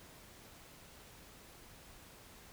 silence, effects pink hiss -57 dBFS RMS until 2.52 s

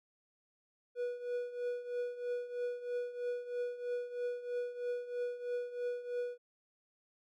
triangle tone with tremolo, 487.6 Hz, B4, 22 cents flat, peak -30 dBFS, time 0.95-6.38 s, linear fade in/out 50 ms, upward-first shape triangle, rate 3.1 Hz, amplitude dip 80%, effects MP3 64 kbps

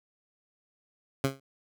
15% pulse tone with exponential decay, 135.8 Hz, C#3, 35 cents flat, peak -15 dBFS, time 1.24-1.4 s, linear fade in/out 2 ms, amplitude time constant 34 ms, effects none

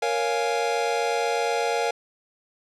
square chord, Bb minor seventh, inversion none, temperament equal, 466.2 / 554.4 / 698.5 / 830.6 Hz, Bb4 / Db5 / F5 / Ab5, 0 / 0 / 0 / 0 cents, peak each -27 / -31 / -29 / -29 dBFS, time 0.02-1.91 s, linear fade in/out 5 ms, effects low-pass 7000 Hz 12 dB/octave

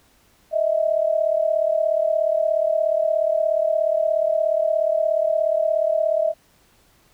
sine tone pair together, 621 / 657.9 Hz, D#5 / E5, -3 / -4 cents, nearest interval minor second, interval 99 cents, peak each -20 dBFS, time 0.51-6.34 s, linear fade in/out 50 ms, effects pink hiss -58 dBFS RMS until 7.13 s

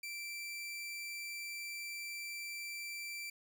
sawtooth tone, 2342 Hz, D7, 5 cents flat, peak -38 dBFS, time 0.03-3.3 s, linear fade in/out 5 ms, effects none

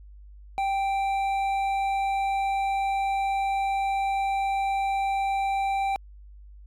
triangle tone with hard clipping, 784 Hz, G5, in tune, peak -25 dBFS, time 0.58-5.96 s, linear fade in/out 0 ms, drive 11 dB, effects added 50 Hz sine -44 dBFS peak until 6.66 s + AAC 64 kbps

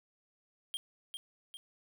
square tone with echo, 3206 Hz, G7, 38 cents sharp, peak -36 dBFS, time 0.74-0.77 s, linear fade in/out 0 ms, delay 400 ms, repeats 2, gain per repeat -5 dB, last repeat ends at 1.57 s, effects none

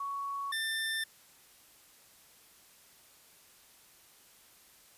sine / 25% pulse tone pair in turn, 1116 / 1786.4 Hz, C#6 / A6, +11 / +26 cents, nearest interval minor sixth, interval 815 cents, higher second, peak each -34 / -28 dBFS, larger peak second, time 0-0.52 / 0.52-1.04 s, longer neither, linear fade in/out 5 ms, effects white hiss -60 dBFS RMS until 4.97 s + resampled to 32000 Hz

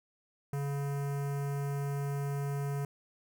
square tone with notch filter, 141.1 Hz, C#3, 31 cents sharp, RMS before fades -34 dBFS, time 0.53-2.85 s, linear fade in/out 2 ms, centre 3700 Hz, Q 0.57, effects none

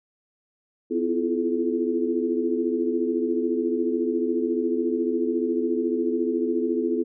sine tone cluster, 253.3 / 330.8 / 344.9 / 428.6 Hz, B3 / E4 / F4 / A4, +44 / +6 / -22 / -45 cents, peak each -27 dBFS, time 0.9-7.04 s, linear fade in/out 20 ms, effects none

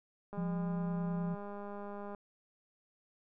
click train, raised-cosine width 1 ms, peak -32 dBFS, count 370, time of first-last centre 0.33-2.148 s, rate 203 Hz
sine tone with pitch glide, 174.61 to 173.1 Hz, F3 to F3, 0 to -15 cents, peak -33 dBFS, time 0.37-1.35 s, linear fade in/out 10 ms, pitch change -15 cents, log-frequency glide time 0.61-0.96 s
effects none

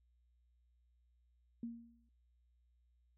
sine tone with exponential decay, 233.1 Hz, A#3, in tune, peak -38 dBFS, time 1.63-2.09 s, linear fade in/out 2 ms, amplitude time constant 100 ms, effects noise-tail reverb RT60 0.2 s tail -25 dB re dry + added 60 Hz sine -70 dBFS peak until 3.17 s

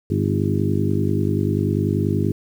harmonic tone with a mistuned harmonic, 50.3 Hz, G1, 45 cents sharp, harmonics 2 / 3 / 4 / 5 / 6 / 7 / 8, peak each -22 / -24 / -25 / -26 / -27 / -27 / -28 dBFS, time 0.1-2.32 s, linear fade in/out 5 ms, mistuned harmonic 7, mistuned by -30 cents, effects 8-bit

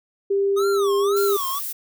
sine tone with pitch glide, 396.3 to 401.1 Hz, G4 to G4, +19 to +40 cents, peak -17 dBFS, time 0.3-1.37 s, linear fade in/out 10 ms, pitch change +21 cents, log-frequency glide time 0.53-1.06 s
square tone with vibrato, 1215 Hz, D#6, 42 cents flat, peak -26 dBFS, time 0.56-1.6 s, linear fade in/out 20 ms, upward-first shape sine, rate 1.9 Hz, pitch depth 230 cents each way
violet noise, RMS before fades -29 dBFS, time 1.16-1.73 s, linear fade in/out 10 ms
effects none

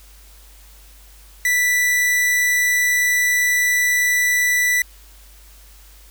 45% pulse tone, 1973 Hz, B6, 2 cents flat, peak -15 dBFS, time 1.45-4.82 s, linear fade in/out 2 ms, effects added 50 Hz sine -44 dBFS peak until 6.1 s + white hiss -49 dBFS RMS until 6.1 s

